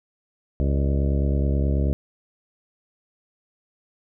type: harmonic tone with a mistuned harmonic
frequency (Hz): 69.3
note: C#2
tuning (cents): 0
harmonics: 1 / 2 / 3 / 4 / 5 / 6 / 7 / 8 / 9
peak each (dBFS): -20 / -26 / -30 / -32 / -34 / -36 / -37 / -38 / -39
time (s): 0.6-1.93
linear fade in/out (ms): 0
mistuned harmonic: 8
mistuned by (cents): +74
effects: none